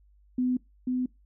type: tone pair in turn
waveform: sine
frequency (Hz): 251.6 / 252.6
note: B3 / B3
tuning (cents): +32 / +39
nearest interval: unison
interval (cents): 7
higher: second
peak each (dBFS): -23 / -25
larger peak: first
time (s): 0.38-0.57 / 0.87-1.06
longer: neither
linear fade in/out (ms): 5
effects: noise-tail reverb RT60 0.2 s tail -23 dB re dry + added 50 Hz sine -57 dBFS peak until 1.25 s